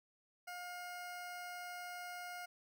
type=tone; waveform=20% pulse; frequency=713 Hz; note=F5; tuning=36 cents sharp; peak=-40 dBFS; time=0.47-2.46 s; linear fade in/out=10 ms; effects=none